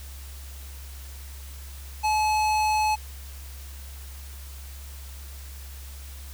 square tone with low-pass filter, 857 Hz, A5, 46 cents flat, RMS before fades -23 dBFS, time 2.03-2.96 s, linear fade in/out 20 ms, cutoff 10000 Hz, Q 0.56, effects added 68 Hz sine -38 dBFS peak until 6.33 s + white hiss -47 dBFS RMS until 6.33 s

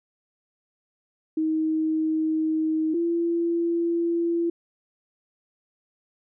sine tone pair in turn, 315.6 / 338.7 Hz, D#4 / E4, +25 / +47 cents, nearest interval minor second, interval 122 cents, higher second, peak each -21 dBFS, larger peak neither, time 1.37-2.94 / 2.94-4.5 s, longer first, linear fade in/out 5 ms, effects none

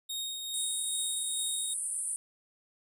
sawtooth tone with tremolo, 3729 Hz, A#7, in tune, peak -30 dBFS, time 0.09-1.74 s, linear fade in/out 10 ms, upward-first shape triangle, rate 2.4 Hz, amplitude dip 40%
pink band-pass noise, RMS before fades -35 dBFS, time 0.54-2.16 s, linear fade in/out 0 ms, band 8700 to 10000 Hz, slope 96 dB/octave
effects none

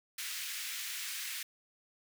pink high-pass noise, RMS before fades -40 dBFS, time 0.18-1.43 s, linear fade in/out 5 ms, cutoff 1800 Hz, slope 24 dB/octave, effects none

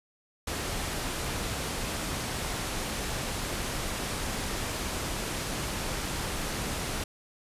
pink low-pass noise, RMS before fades -33 dBFS, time 0.47-7.04 s, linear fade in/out 5 ms, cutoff 12000 Hz, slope 24 dB/octave, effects resampled to 32000 Hz

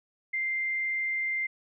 sine tone, 2093 Hz, C7, in tune, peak -27 dBFS, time 0.33-1.47 s, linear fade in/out 10 ms, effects none

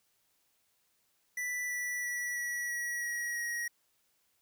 square tone with pitch steps, 1975.5 / 1961.9 / 1948.3 / 1934.8 / 1921.5 / 1908.2 / 1895 Hz, B6 / B6 / B6 / B6 / B6 / A#6 / A#6, 0 / -12 / -24 / -36 / -48 / +40 / +28 cents, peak -34 dBFS, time 1.37-3.68 s, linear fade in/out 5 ms, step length 330 ms, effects white hiss -74 dBFS RMS until 4.41 s

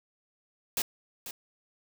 white noise with echo, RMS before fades -29 dBFS, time 0.77-0.82 s, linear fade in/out 2 ms, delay 490 ms, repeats 1, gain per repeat -11 dB, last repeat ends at 1.31 s, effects none

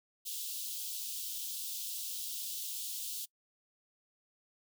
white high-pass noise, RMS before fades -40 dBFS, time 0.25-3.26 s, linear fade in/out 20 ms, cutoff 3000 Hz, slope 48 dB/octave, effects noise-tail reverb RT60 0.1 s tail -24 dB re dry

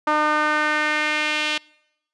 sawtooth tone with band-pass filter sweep, 303.1 Hz, D#4, 45 cents flat, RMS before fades -21 dBFS, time 0.07-1.58 s, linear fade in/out 5 ms, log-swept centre 1100 to 3000 Hz, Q 2.2, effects noise-tail reverb RT60 0.9 s tail -26 dB re dry + resampled to 24000 Hz

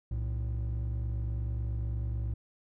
triangle tone pair together, 62.8 / 111.9 Hz, B1 / A2, +30 / +30 cents, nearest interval minor seventh, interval 1000 cents, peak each -29 / -31 dBFS, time 0.11-2.34 s, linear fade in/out 5 ms, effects tanh soft clip ceiling -25 dBFS

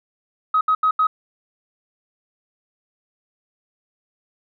sine tone bursts at uneven times, 1267 Hz, D#6, 31 cents sharp, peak -13 dBFS, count 4, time 0.54-0.61 / 0.68-0.75 / 0.83-0.91 / 0.99-1.07 s, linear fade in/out 5 ms, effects tanh soft clip ceiling -9 dBFS

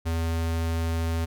square tone, 82.41 Hz, E2, in tune, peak -25 dBFS, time 0.05-1.26 s, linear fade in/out 20 ms, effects none

